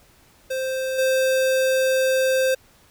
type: tone with level steps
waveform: square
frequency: 523.3 Hz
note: C5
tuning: in tune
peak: -24 / -18 dBFS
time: 0.5-2.55 s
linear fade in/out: 10 ms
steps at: 0.98 s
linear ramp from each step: 10 ms
effects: pink hiss -55 dBFS RMS until 2.9 s